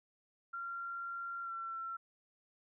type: tone with pitch glide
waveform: sine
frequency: 1379 to 1350.6 Hz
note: F6 to E6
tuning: -22 to +42 cents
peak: -39 dBFS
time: 0.53-1.97 s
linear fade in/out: 10 ms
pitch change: -36 cents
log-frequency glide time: 1.43-1.52 s
effects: none